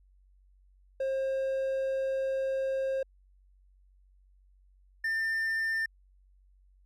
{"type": "tone pair in turn", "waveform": "triangle", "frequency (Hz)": [534, 1796.2], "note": ["C5", "A6"], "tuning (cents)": [35, 35], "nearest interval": "octave + major sixth", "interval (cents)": 2100, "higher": "second", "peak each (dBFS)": -26, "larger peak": "neither", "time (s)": [[1, 3.03], [5.04, 5.86]], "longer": "first", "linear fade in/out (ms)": 5, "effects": ["added 47 Hz sine -59 dBFS peak until 6.85 s"]}